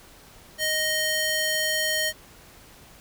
square tone with high-pass filter, 622.3 Hz, D#5, in tune, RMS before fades -25 dBFS, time 0.58-2.13 s, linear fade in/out 50 ms, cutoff 1500 Hz, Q 0.72, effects pink hiss -50 dBFS RMS until 3 s

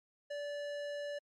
sine tone with tanh clipping, 580 Hz, D5, 22 cents flat, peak -40 dBFS, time 0.3-1.19 s, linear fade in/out 10 ms, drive 17 dB, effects MP3 64 kbps

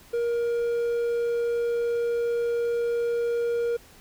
triangle tone, 471.4 Hz, A#4, 19 cents sharp, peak -21 dBFS, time 0.13-3.77 s, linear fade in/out 10 ms, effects pink hiss -52 dBFS RMS until 4 s

